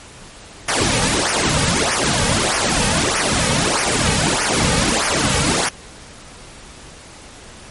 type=noise with flanger; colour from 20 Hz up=pink; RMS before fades=-17 dBFS; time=0.68-5.69 s; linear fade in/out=5 ms; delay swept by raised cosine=0.25 to 2.95 ms; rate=1.6 Hz; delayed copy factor=-0.85; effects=pink hiss -39 dBFS RMS until 7.7 s + MP3 48 kbps